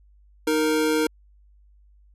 square tone pair together, 310.7 / 465.5 Hz, D#4 / A#4, -2 / -2 cents, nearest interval perfect fifth, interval 700 cents, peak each -23 dBFS, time 0.47-1.07 s, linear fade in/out 5 ms, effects added 50 Hz sine -52 dBFS peak until 2.14 s + resampled to 32000 Hz

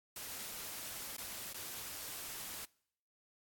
white noise with dropouts, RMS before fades -45 dBFS, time 0.16-2.65 s, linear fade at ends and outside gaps 2 ms, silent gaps 1.166-1.181 / 1.528-1.543 s, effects noise-tail reverb RT60 0.7 s tail -25 dB re dry + AAC 64 kbps

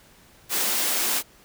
white high-pass noise, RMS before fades -24 dBFS, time 0.49-1.23 s, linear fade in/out 50 ms, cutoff 200 Hz, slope 96 dB/octave, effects pink hiss -54 dBFS RMS until 1.44 s

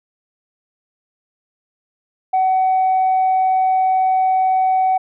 sine tone, 753 Hz, F#5, 30 cents sharp, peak -11 dBFS, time 2.33-4.98 s, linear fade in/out 10 ms, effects tanh soft clip ceiling -10 dBFS

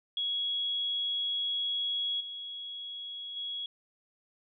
sine tone with level steps, 3333 Hz, G#7, 5 cents sharp, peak -29 / -38 / -34 dBFS, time 0.17-3.66 s, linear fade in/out 2 ms, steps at 2.2 / 3.36 s, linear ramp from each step 10 ms, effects none

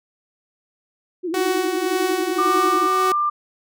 sine tone with vibrato, 340 Hz, F4, 46 cents flat, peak -22 dBFS, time 1.23-2.88 s, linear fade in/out 20 ms, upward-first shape sine, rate 11 Hz, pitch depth 130 cents each way
sawtooth tone with tremolo, 373.6 Hz, F#4, 17 cents sharp, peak -15 dBFS, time 1.34-3.12 s, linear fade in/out 2 ms, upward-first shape sine, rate 1.8 Hz, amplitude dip 35%
sine tone, 1191 Hz, D6, 24 cents sharp, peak -17 dBFS, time 2.38-3.3 s, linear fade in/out 10 ms
effects none

